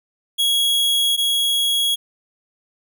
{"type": "tone pair in turn", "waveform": "45% pulse", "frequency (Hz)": [3322, 3322], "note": ["G#7", "G#7"], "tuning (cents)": [0, 0], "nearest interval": "unison", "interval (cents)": 0, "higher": "neither", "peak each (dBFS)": [-15, -16], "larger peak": "first", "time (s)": [[0.38, 1.17], [1.17, 1.96]], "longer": "neither", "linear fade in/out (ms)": 20, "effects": []}